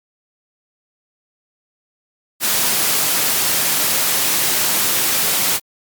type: high-pass noise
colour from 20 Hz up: white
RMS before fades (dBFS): -17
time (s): 2.4-5.6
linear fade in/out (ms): 50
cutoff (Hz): 110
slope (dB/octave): 24
effects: Opus 48 kbps